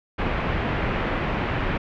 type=low-pass noise; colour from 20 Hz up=pink; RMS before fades=-25 dBFS; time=0.18-1.78 s; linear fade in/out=10 ms; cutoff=2600 Hz; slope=24 dB/octave; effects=none